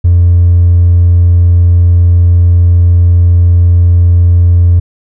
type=tone with hard clipping; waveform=sine; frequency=87.31 Hz; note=F2; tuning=in tune; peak=-3 dBFS; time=0.04-4.8 s; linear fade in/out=10 ms; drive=1 dB; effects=none